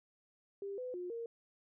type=tone with pitch steps; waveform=sine; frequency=397.7 / 503 / 357.5 / 463.9 Hz; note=G4 / B4 / F4 / A#4; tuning=+25 / +32 / +41 / -8 cents; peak=-39 dBFS; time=0.62-1.26 s; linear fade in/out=2 ms; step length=160 ms; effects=none